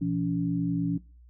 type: tone cluster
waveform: sine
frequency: 120.9 / 170.4 / 283.6 Hz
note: B2 / F3 / C#4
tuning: -36 / -42 / +40 cents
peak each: -35 / -28 / -28 dBFS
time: 0.01-0.98 s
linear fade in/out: 10 ms
effects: noise-tail reverb RT60 0.3 s tail -19 dB re dry + added 60 Hz sine -50 dBFS peak until 1.29 s